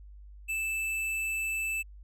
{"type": "tone with hard clipping", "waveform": "sine", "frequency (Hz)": 2637, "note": "E7", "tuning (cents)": 0, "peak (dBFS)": -31, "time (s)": [0.48, 1.83], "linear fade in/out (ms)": 20, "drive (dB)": 11, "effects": ["added 50 Hz sine -46 dBFS peak until 2.03 s"]}